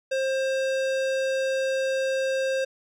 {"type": "tone with hard clipping", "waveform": "sine", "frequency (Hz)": 531, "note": "C5", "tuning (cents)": 25, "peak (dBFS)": -25, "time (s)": [0.11, 2.65], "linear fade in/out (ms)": 10, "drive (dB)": 18, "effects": []}